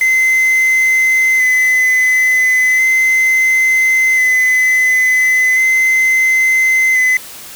triangle tone with vibrato, 2041 Hz, C7, 44 cents flat, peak -7 dBFS, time 0.01-7.17 s, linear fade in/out 2 ms, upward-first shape square, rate 0.36 Hz, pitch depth 14 cents each way, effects white hiss -32 dBFS RMS until 7.55 s

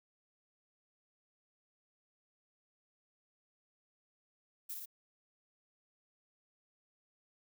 violet noise with echo, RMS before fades -42 dBFS, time 4.69-4.75 s, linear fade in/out 10 ms, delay 54 ms, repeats 2, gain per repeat -2 dB, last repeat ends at 4.858 s, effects none

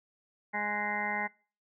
harmonic tone with a mistuned harmonic, 207.7 Hz, G#3, in tune, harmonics 1 / 2 / 3 / 4 / 5 / 7 / 8 / 9 / 10, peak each -41 / -46 / -43 / -35 / -42 / -42 / -46 / -37 / -36 dBFS, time 0.53-1.28 s, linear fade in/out 20 ms, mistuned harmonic 7, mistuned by +30 cents, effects noise-tail reverb RT60 0.4 s tail -25 dB re dry

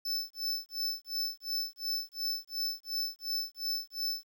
square tone with tremolo, 5274 Hz, E8, in tune, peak -30 dBFS, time 0.05-4.24 s, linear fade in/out 5 ms, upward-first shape sine, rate 2.8 Hz, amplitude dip 100%, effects 11-bit

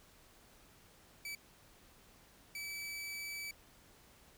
sawtooth tone bursts at uneven times, 2302 Hz, D7, 35 cents flat, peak -38 dBFS, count 2, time 1.25-1.35 / 2.55-3.51 s, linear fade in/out 2 ms, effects pink hiss -63 dBFS RMS until 4.37 s

